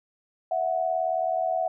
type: tone pair together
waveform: sine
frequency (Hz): 657 / 735.8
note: E5 / F#5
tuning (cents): -6 / -10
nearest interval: major second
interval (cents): 196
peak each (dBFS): -26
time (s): 0.51-1.68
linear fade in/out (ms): 5
effects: none